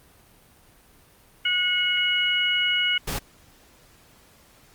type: harmonic tone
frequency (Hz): 728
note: F#5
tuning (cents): -28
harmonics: 2 / 3 / 4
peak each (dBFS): -28 / -25 / -22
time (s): 1.45-2.98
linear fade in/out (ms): 5
type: noise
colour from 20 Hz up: pink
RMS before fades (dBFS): -28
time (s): 3.07-3.19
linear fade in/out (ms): 10
effects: pink hiss -55 dBFS RMS until 4.74 s + Opus 32 kbps